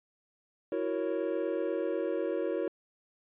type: chord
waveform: triangle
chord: F# dominant seventh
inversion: third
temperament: equal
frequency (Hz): 329.6 / 370 / 466.2 / 554.4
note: E4 / F#4 / A#4 / C#5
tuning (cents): 0 / 0 / 0 / 0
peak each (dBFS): -33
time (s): 0.72-2.68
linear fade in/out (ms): 2
effects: resampled to 8000 Hz